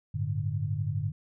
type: chord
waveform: sine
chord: G suspended second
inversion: none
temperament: equal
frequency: 98 / 110 / 146.83 Hz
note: G2 / A2 / D3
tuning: 0 / 0 / 0 cents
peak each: -32 dBFS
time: 0.14-1.12 s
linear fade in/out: 10 ms
effects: none